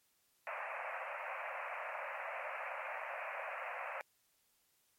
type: band-pass noise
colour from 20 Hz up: pink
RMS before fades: -43 dBFS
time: 0.47-4.01 s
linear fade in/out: 0 ms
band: 530 to 2600 Hz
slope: 96 dB/octave
effects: white hiss -75 dBFS RMS until 4.98 s + MP3 64 kbps